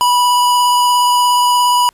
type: tone with vibrato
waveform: square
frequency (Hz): 981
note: B5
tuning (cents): -12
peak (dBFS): -10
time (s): 0.01-1.89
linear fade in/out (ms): 0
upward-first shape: triangle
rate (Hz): 17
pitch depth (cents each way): 12
effects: pink hiss -55 dBFS RMS until 1.93 s + resampled to 32000 Hz